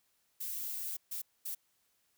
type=noise bursts at uneven times; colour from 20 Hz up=violet; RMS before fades=-39 dBFS; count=3; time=0.4-0.97 / 1.11-1.22 / 1.45-1.55 s; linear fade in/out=10 ms; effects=white hiss -75 dBFS RMS until 2.17 s